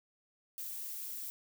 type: noise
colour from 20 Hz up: violet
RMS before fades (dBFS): -42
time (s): 0.58-1.3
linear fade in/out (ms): 0
effects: none